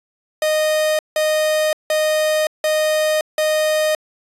45% pulse tone bursts, 618 Hz, D#5, 12 cents flat, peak -15 dBFS, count 5, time 0.42-3.95 s, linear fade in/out 2 ms, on 570 ms, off 170 ms, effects resampled to 32000 Hz

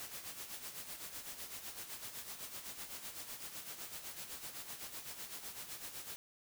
white noise with tremolo, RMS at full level -45 dBFS, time 0-6.16 s, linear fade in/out 0 ms, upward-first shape sine, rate 7.9 Hz, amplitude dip 60%, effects none

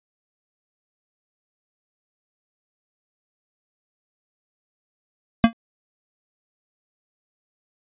square tone with exponential decay, 229.7 Hz, A#3, 25 cents flat, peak -6 dBFS, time 5.44-5.53 s, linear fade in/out 0 ms, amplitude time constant 18 ms, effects resampled to 8000 Hz

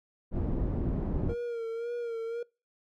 pink low-pass noise, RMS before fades -30 dBFS, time 0.31-1.35 s, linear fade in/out 50 ms, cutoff 360 Hz, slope 12 dB/octave
triangle tone with vibrato, 466.2 Hz, A#4, in tune, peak -30 dBFS, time 1.29-2.43 s, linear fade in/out 5 ms, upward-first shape sine, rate 1.9 Hz, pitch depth 50 cents each way
effects noise-tail reverb RT60 0.3 s tail -25 dB re dry

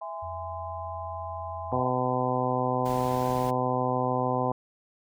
sine chord, E augmented, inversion none, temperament just, 659.3 / 824.1 / 1030.1 Hz, E5 / G#5 / B#5, 0 / -14 / -27 cents, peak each -38 dBFS, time 0.01-1.9 s, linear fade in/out 10 ms
sine tone, 87.31 Hz, F2, in tune, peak -39 dBFS, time 0.22-1.81 s, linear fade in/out 10 ms
harmonic tone, 126.7 Hz, B2, 45 cents sharp, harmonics 1 / 2 / 3 / 4 / 5 / 6 / 7 / 8, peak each -32 / -32 / -35 / -31 / -34 / -31 / -34 / -32 dBFS, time 1.72-4.52 s, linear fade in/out 2 ms
pink noise, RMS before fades -42 dBFS, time 2.85-3.51 s, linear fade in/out 10 ms
effects none

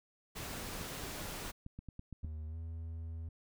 pink noise, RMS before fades -43 dBFS, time 0.35-1.52 s, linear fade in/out 20 ms
clicks, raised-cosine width 5 ms, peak -33 dBFS, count 8, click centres 0.812 / 1.036 / 1.664 / 1.79 / 1.887 / 1.994 / 2.127 / 2.247 s
triangle tone with pitch glide, 77.78 to 81.84 Hz, D#2 to E2, 0 to -12 cents, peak -38 dBFS, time 2.23-3.29 s, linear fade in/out 5 ms, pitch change +88 cents, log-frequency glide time 2.48-2.56 s
effects none

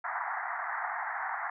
pink band-pass noise, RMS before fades -35 dBFS, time 0.04-1.5 s, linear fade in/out 5 ms, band 700 to 2000 Hz, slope 96 dB/octave, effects none

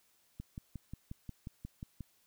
click train, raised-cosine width 5 ms, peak -30 dBFS, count 10, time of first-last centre 0.4-2.007 s, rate 5.6 Hz, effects white hiss -71 dBFS RMS until 2.26 s

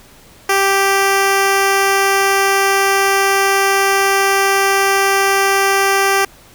10% pulse tone, 392 Hz, G4, in tune, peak -3 dBFS, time 0.49-6.25 s, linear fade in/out 5 ms, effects pink hiss -44 dBFS RMS until 6.54 s

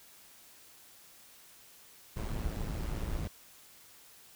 brown noise with amplitude modulation, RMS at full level -33 dBFS, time 2.16-3.28 s, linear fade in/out 10 ms, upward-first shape sine, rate 110 Hz, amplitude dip 60%, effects white hiss -57 dBFS RMS until 4.35 s

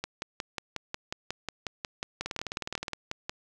two click trains, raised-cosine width 0.2 ms, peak -15 / -16 dBFS, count 19 / 13, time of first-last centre 0.04-3.295 / 2.26-2.882 s, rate 5.53 / 19.3 Hz, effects none

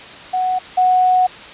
sine tone pair in turn, 740 / 736.6 Hz, F#5 / F#5, 0 / -8 cents, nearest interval unison, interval 8 cents, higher first, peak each -15 / -10 dBFS, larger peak second, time 0.33-0.59 / 0.77-1.27 s, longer second, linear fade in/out 10 ms, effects white hiss -35 dBFS RMS until 1.53 s + resampled to 8000 Hz

